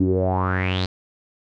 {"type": "tone with low-pass filter sweep", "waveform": "sawtooth", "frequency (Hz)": 92.7, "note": "F#2", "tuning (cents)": 4, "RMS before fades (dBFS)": -21, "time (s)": [0, 0.86], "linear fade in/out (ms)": 5, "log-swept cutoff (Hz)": [270, 4500], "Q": 7.1, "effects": []}